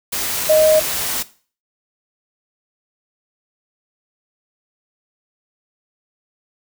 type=tone in noise; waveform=sine; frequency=622.3 Hz; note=D#5; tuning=in tune; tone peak=-9 dBFS; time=0.49-0.8 s; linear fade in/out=10 ms; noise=white; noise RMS=-22 dBFS; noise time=0.12-1.23 s; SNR=+10 dB; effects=noise-tail reverb RT60 0.4 s tail -17 dB re dry